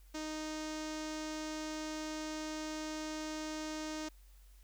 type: tone with low-pass filter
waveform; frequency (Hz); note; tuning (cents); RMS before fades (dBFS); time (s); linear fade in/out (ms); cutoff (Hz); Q
sawtooth; 310; D#4; -6; -41; 0.14-4.09; 10; 6300; 2.5
effects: added 47 Hz sine -56 dBFS peak until 4.63 s + white hiss -69 dBFS RMS until 4.63 s